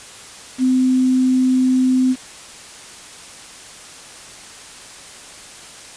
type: tone with quantisation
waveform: sine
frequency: 256.9 Hz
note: C4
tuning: 32 cents flat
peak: -12 dBFS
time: 0.58-2.16 s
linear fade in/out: 50 ms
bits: 6
effects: white hiss -38 dBFS RMS until 5.96 s + resampled to 22050 Hz